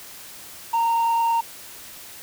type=tone with frequency modulation; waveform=sine; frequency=923 Hz; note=A#5; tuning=17 cents flat; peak=-15 dBFS; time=0.73-1.41 s; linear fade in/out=10 ms; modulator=29.1 Hz; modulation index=0.3; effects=tanh soft clip ceiling -17 dBFS + white hiss -41 dBFS RMS until 2.22 s